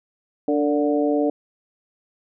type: harmonic tone with a mistuned harmonic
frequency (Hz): 146.1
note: D3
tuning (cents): -9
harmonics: 2 / 3 / 4 / 5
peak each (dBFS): -20 / -23 / -24 / -29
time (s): 0.48-1.3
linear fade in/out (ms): 2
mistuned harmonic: 3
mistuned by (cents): +43
effects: none